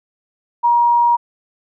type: tone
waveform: sine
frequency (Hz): 950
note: A#5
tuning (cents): +33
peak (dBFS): -10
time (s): 0.63-1.17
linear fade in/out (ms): 20
effects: none